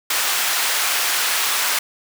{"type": "high-pass noise", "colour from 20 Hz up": "pink", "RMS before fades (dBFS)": -20, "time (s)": [0.1, 1.79], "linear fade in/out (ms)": 5, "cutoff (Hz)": 1200, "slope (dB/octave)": 12, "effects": []}